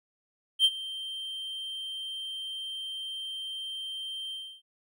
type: tone with ADSR envelope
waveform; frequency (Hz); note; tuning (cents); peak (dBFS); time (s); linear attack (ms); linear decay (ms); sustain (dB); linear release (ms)
triangle; 3141; G7; +3; -15; 0.59-4.62; 57; 48; -18; 300
effects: none